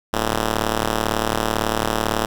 5% pulse ring-modulated tone, 110 Hz, A2, in tune, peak -5 dBFS, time 0.13-2.26 s, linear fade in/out 10 ms, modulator 129 Hz, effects none

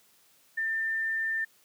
sine tone, 1793 Hz, A6, 32 cents sharp, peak -27 dBFS, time 0.57-1.45 s, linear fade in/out 10 ms, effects white hiss -63 dBFS RMS until 1.64 s + high-pass 100 Hz 12 dB/octave

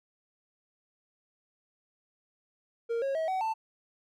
triangle tone with pitch steps, 464.4 / 545.9 / 641.8 / 754.4 / 886.9 Hz, A#4 / C#5 / E5 / F#5 / A5, -7 / -27 / -46 / +33 / +14 cents, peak -26 dBFS, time 2.89-3.54 s, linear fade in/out 20 ms, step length 130 ms, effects none

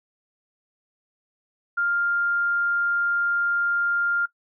sine tone, 1400 Hz, F6, 4 cents sharp, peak -20 dBFS, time 1.77-4.26 s, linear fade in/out 10 ms, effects noise-tail reverb RT60 0.1 s tail -20 dB re dry

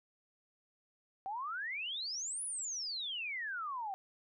sine exponential two-way sweep, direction up then down, 749 to 10380 to 749 Hz, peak -37 dBFS, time 1.26-3.94 s, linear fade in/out 0 ms, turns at 2.44 s, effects none

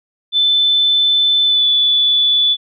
sine tone with pitch glide, 3520 to 3464 Hz, A7 to A7, 0 to -28 cents, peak -10 dBFS, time 0.32-2.57 s, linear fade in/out 50 ms, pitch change -28 cents, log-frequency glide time 1.45-1.66 s, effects none

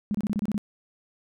sine tone bursts, 207.7 Hz, G#3, in tune, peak -23 dBFS, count 8, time 0.11-0.579 s, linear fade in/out 0 ms, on 35 ms, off 27 ms, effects none

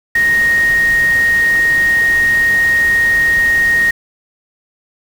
sine tone in noise, 1864.7 Hz, A#6, in tune, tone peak -9 dBFS, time 0.15-3.91 s, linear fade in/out 5 ms, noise pink, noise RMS -27 dBFS, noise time 0.15-3.91 s, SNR +15 dB, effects none

